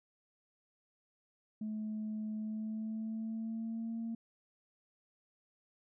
sine tone with pitch glide, 215.4 to 228.2 Hz, A3 to A#3, -37 to -37 cents, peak -35 dBFS, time 1.61-4.15 s, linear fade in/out 5 ms, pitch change +100 cents, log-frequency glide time 2.35-3.97 s, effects tanh soft clip ceiling -33 dBFS

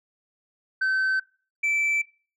sine tone pair in turn, 1537 / 2324 Hz, G6 / D7, -35 / -19 cents, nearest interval perfect fifth, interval 716 cents, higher second, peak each -18 dBFS, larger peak neither, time 0.81-1.2 / 1.63-2.02 s, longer neither, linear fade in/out 10 ms, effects noise-tail reverb RT60 0.4 s tail -23 dB re dry + tanh soft clip ceiling -20 dBFS

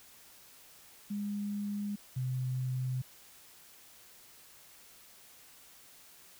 sine tone pair in turn, 204.5 / 128.27 Hz, G#3 / C3, -26 / -34 cents, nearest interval minor sixth, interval 808 cents, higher first, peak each -33 / -31 dBFS, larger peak second, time 1.1-1.96 / 2.16-3.02 s, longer neither, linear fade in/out 10 ms, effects white hiss -57 dBFS RMS until 6.39 s

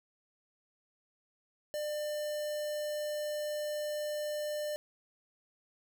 square tone with notch filter, 598 Hz, D5, 31 cents sharp, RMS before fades -36 dBFS, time 1.74-4.76 s, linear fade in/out 0 ms, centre 2200 Hz, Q 1.6, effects none

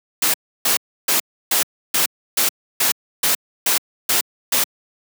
white noise bursts, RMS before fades -17 dBFS, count 11, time 0.22-4.64 s, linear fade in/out 5 ms, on 120 ms, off 310 ms, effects high-pass 200 Hz 12 dB/octave

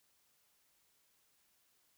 silence, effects white hiss -74 dBFS RMS until 1.97 s

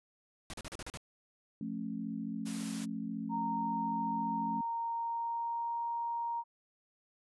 pink noise bursts, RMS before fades -43 dBFS, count 7, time 0.5-0.973 s, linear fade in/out 0 ms, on 35 ms, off 38 ms
sine chord, F augmented, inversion none, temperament just, 174.61 / 218.3 / 272.8 Hz, F3 / A3 / C#4, 0 / -13 / -28 cents, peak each -43 / -38 / -41 dBFS, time 1.61-4.61 s, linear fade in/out 2 ms
white high-pass noise, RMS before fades -45 dBFS, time 2.45-2.86 s, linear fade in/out 20 ms, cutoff 270 Hz, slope 96 dB/octave
sine tone with pitch glide, 926 to 935.1 Hz, A#5 to A#5, -12 to +5 cents, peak -33 dBFS, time 3.29-6.44 s, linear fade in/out 50 ms, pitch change +17 cents, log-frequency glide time 4.85-5.81 s
effects resampled to 24000 Hz

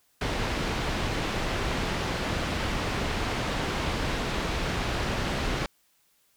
pink low-pass noise, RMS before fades -29 dBFS, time 0.21-5.66 s, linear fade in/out 2 ms, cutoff 4000 Hz, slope 12 dB/octave, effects white hiss -67 dBFS RMS until 6.36 s

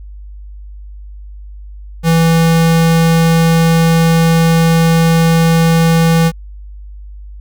square tone, 164.81 Hz, E3, in tune, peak -8 dBFS, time 2.03-6.32 s, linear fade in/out 50 ms, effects added 50 Hz sine -28 dBFS peak until 7.4 s

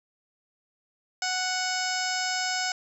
harmonic tone, 740 Hz, F#5, in tune, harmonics 1 / 2 / 3 / 4 / 5 / 6 / 7 / 8 / 9 / 10, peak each -32 / -32 / -35 / -39 / -42 / -39 / -32 / -41 / -39 / -38 dBFS, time 1.22-2.72 s, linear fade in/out 2 ms, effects 10-bit

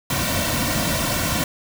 pink noise with comb filter, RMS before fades -22 dBFS, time 0.1-1.44 s, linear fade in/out 2 ms, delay 2.4 ms, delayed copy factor -0.8, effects none

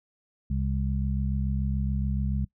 harmonic tone, 67 Hz, C2, 42 cents sharp, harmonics 1 / 2 / 3, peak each -27 / -30 / -32 dBFS, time 0.5-2.45 s, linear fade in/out 5 ms, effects noise-tail reverb RT60 0.1 s tail -21 dB re dry

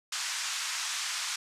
white band-pass noise, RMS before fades -34 dBFS, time 0.12-1.36 s, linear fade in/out 5 ms, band 1000 to 7500 Hz, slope 24 dB/octave, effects resampled to 32000 Hz

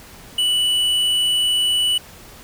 sine tone with tanh clipping, 2960 Hz, F#7, in tune, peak -17 dBFS, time 0.38-1.98 s, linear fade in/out 5 ms, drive 9 dB, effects pink hiss -42 dBFS RMS until 2.43 s

